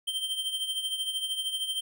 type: tone with tremolo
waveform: square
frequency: 3136 Hz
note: G7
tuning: in tune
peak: -27 dBFS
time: 0.07-1.81 s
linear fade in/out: 10 ms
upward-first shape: triangle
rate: 13 Hz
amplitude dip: 70%
effects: none